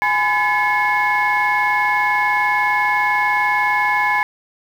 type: tone cluster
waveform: sine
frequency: 834 / 1008 / 1711 / 2180 Hz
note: G#5 / B5 / A6 / C#7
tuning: +7 / +35 / -49 / -29 cents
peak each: -19 dBFS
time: 0.02-4.23 s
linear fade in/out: 0 ms
effects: tanh soft clip ceiling -8 dBFS + 7-bit